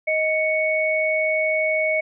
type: tone pair together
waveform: sine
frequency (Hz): 627 / 2222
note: D#5 / C#7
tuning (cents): +13 / +4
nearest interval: octave + minor seventh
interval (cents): 2191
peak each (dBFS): -21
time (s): 0.07-2.01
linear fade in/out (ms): 10
effects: none